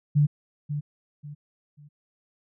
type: tone with echo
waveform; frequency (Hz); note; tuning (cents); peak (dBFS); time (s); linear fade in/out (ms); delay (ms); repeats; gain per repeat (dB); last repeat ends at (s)
sine; 146.83; D3; 0; -16; 0.15-0.27; 20; 540; 3; -10; 1.89
effects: none